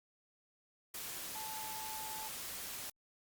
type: tone in noise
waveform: sine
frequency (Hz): 873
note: A5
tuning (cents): -14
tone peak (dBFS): -45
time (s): 1.35-2.28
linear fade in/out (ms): 5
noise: white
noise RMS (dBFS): -44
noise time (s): 0.94-2.9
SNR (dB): -4
effects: Opus 48 kbps